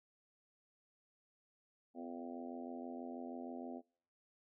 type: harmonic tone with a mistuned harmonic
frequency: 86.3 Hz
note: F2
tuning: 20 cents flat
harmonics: 3 / 4 / 5 / 6 / 7 / 8 / 9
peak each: -46 / -52 / -55 / -57 / -55 / -53 / -56 dBFS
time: 1.94-3.82 s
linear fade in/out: 50 ms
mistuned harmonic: 3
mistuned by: -37 cents
effects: noise-tail reverb RT60 0.6 s tail -26 dB re dry